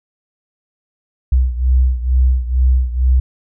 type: beating tone pair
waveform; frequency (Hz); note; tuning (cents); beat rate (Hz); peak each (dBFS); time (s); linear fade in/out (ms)
sine; 62.9 / 65.1; B1 / C2; +32 / -8; 2.2; -12 / -16; 1.32-3.2; 5
effects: none